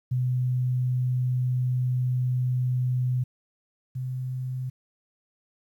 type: tone pair in turn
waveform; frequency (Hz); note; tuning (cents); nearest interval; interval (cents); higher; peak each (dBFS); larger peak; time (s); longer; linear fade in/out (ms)
sine; 126.1 / 128.53; B2 / C3; +36 / -30; unison; 34; second; -22 / -28; first; 0.11-3.24 / 3.95-4.7; first; 10
effects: 10-bit